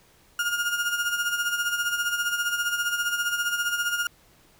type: tone with tremolo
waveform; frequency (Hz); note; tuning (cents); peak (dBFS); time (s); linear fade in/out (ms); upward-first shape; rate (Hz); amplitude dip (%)
35% pulse; 1420; F6; +28; -20; 0.39-4.07; 2; sine; 15; 60
effects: pink hiss -58 dBFS RMS until 4.59 s